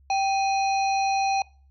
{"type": "harmonic tone with a mistuned harmonic", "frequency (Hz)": 830.6, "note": "G#5", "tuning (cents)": 0, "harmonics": [1, 3, 5, 7], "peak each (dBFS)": [-21, -31, -35, -38], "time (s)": [0.1, 1.42], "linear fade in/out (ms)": 2, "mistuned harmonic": 1, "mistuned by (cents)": -110, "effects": ["noise-tail reverb RT60 0.4 s tail -23 dB re dry", "added 68 Hz sine -53 dBFS peak until 1.7 s"]}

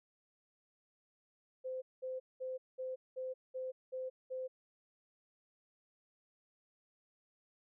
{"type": "tone bursts", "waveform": "sine", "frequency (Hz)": 516, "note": "C5", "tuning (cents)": -24, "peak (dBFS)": -38, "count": 8, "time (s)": [1.64, 4.48], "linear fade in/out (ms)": 20, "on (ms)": 180, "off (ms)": 200, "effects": []}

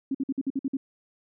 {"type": "tone bursts", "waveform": "sine", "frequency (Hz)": 270.4, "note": "C#4", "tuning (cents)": -43, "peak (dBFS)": -24, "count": 8, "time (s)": [0.11, 0.77], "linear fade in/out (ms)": 5, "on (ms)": 37, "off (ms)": 52, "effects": []}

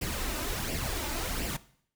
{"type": "noise with flanger", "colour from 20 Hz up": "pink", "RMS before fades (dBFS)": -33, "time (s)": [0.01, 1.57], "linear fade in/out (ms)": 10, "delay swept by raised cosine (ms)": [0.38, 3.38], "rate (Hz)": 1.4, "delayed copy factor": 0.6, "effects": ["noise-tail reverb RT60 0.6 s tail -18 dB re dry"]}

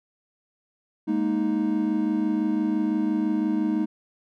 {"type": "chord", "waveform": "triangle", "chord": "Ab suspended second", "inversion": "none", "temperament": "just", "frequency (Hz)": [207.7, 233.6, 311.5], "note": ["Ab3", "Bb3", "Eb4"], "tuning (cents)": [0, 4, 2], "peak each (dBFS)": [-25, -26, -22], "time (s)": [1.07, 3.86], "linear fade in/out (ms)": 20, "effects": []}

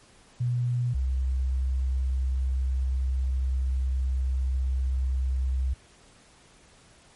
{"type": "tone pair in turn", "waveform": "sine", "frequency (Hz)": [122.2, 64.96], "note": ["B2", "C2"], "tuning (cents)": [-18, -12], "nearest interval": "major seventh", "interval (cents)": 1094, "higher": "first", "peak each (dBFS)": -23, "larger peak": "neither", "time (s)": [[0.4, 0.94], [0.94, 5.74]], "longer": "second", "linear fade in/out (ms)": 10, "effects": ["pink hiss -56 dBFS RMS until 7.15 s", "MP3 48 kbps"]}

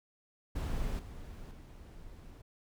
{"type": "noise with level steps", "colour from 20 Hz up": "brown", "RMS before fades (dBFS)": [-35, -46, -50], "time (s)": [0.55, 2.42], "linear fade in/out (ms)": 10, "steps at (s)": [0.99, 1.51], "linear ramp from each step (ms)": 2, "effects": []}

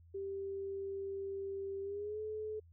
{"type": "tone with pitch glide", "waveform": "sine", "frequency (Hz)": [392, 430], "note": ["G4", "A4"], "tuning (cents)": [0, -40], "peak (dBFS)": -38, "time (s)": [0.14, 2.6], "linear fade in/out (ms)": 10, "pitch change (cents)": 160, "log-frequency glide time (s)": [1.82, 2.2], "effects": ["added 84 Hz sine -58 dBFS peak until 2.72 s"]}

